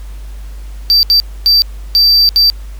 triangle tone bursts at uneven times, 4664 Hz, D8, 13 cents flat, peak -4 dBFS, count 5, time 0.9-1.03 / 1.1-1.2 / 1.46-1.62 / 1.95-2.29 / 2.36-2.5 s, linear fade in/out 0 ms, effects added 50 Hz sine -24 dBFS peak until 2.79 s + pink hiss -43 dBFS RMS until 2.79 s

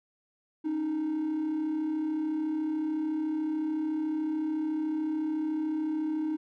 triangle tone pair together, 277.2 / 311 Hz, C#4 / D#4, 0 / -1 cents, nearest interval major second, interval 199 cents, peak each -35 / -25 dBFS, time 0.64-6.37 s, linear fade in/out 20 ms, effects tanh soft clip ceiling -23 dBFS

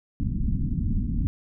pink low-pass noise, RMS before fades -25 dBFS, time 0.2-1.27 s, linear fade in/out 0 ms, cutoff 260 Hz, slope 48 dB/octave, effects none

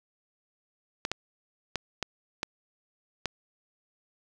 clicks, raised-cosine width 0.2 ms, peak -12 dBFS, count 6, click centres 1.051 / 1.116 / 1.757 / 2.027 / 2.431 / 3.257 s, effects none

